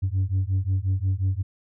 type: beating tone pair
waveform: sine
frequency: 92.5 / 98.1 Hz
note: F#2 / G2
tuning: 0 / +2 cents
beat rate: 5.6 Hz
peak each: -22 dBFS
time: 0.02-1.43 s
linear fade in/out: 20 ms
effects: tanh soft clip ceiling -18 dBFS